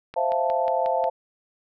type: click train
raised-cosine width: 0.3 ms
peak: -22 dBFS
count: 6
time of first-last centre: 0.14-1.041 s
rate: 5.55 Hz
type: chord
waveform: sine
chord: F major seventh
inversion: second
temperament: equal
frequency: 523.3 / 659.3 / 698.5 / 880 Hz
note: C5 / E5 / F5 / A5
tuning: 0 / 0 / 0 / 0 cents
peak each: -26 dBFS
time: 0.16-1.1 s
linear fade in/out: 10 ms
effects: none